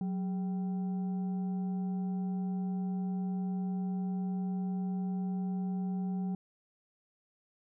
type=tone with frequency modulation; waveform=sine; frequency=185 Hz; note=F#3; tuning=in tune; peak=-31 dBFS; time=0.01-6.35 s; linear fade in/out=2 ms; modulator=593 Hz; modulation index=0.27; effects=none